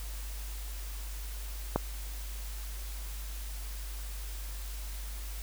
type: click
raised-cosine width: 1 ms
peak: -12 dBFS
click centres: 1.76 s
effects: added 50 Hz sine -37 dBFS peak until 5.42 s + white hiss -47 dBFS RMS until 5.42 s